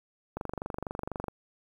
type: click train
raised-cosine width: 1 ms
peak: -20 dBFS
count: 23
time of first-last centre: 0.37-1.283 s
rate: 24.1 Hz
effects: 9-bit